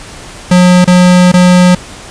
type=tone with dropouts; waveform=square; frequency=180 Hz; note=F#3; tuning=47 cents flat; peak=-3 dBFS; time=0.51-1.75 s; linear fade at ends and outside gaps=5 ms; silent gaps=0.845-0.875 / 1.318-1.338 s; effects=pink hiss -29 dBFS RMS until 2.1 s + resampled to 22050 Hz